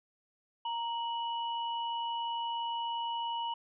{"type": "tone pair together", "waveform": "sine", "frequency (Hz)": [931.5, 2941], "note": ["A#5", "F#7"], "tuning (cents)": [-2, -11], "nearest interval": "octave + minor sixth", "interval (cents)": 1991, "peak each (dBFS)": [-33, -40], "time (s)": [0.65, 3.54], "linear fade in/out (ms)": 5, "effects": []}